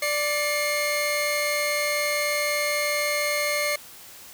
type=tone pair together; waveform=sawtooth; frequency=587.3 / 2143 Hz; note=D5 / C7; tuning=0 / +41 cents; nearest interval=octave + minor seventh; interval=2241 cents; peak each=-22 dBFS; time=0.02-3.76 s; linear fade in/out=5 ms; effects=white hiss -45 dBFS RMS until 4.33 s